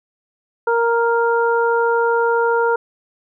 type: harmonic tone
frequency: 466.2 Hz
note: A#4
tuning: in tune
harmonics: 1 / 2 / 3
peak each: -16 / -19 / -21 dBFS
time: 0.67-2.76 s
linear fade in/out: 5 ms
effects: none